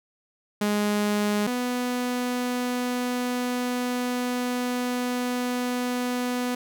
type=tone pair in turn; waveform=sawtooth; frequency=207.7 / 247.4 Hz; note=G#3 / B3; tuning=0 / +3 cents; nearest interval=minor third; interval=303 cents; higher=second; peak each=-18 / -21 dBFS; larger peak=first; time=0.61-1.47 / 1.47-6.55 s; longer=second; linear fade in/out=5 ms; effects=none